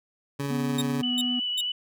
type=tone with tremolo; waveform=20% pulse; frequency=140.5 Hz; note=C#3; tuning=24 cents sharp; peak=-22 dBFS; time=0.39-1.02 s; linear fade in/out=10 ms; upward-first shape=sine; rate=20 Hz; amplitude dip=25%
type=tone; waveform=triangle; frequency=246.9 Hz; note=B3; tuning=in tune; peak=-25 dBFS; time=0.5-1.4 s; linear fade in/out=10 ms
type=tone bursts; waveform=sawtooth; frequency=3723 Hz; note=A#7; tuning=3 cents flat; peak=-24 dBFS; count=3; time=0.78-1.611 s; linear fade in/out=5 ms; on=37 ms; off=360 ms
type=tone with vibrato; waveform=sine; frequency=2960 Hz; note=F#7; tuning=in tune; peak=-26 dBFS; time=1.03-1.72 s; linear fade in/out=5 ms; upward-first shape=sine; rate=7.9 Hz; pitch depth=16 cents each way
effects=none